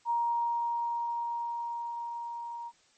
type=tone with level ramp; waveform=sine; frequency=940 Hz; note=A#5; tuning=14 cents sharp; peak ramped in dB=-25 to -37 dBFS; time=0.05-2.72 s; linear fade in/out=50 ms; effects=white hiss -65 dBFS RMS until 2.97 s + MP3 32 kbps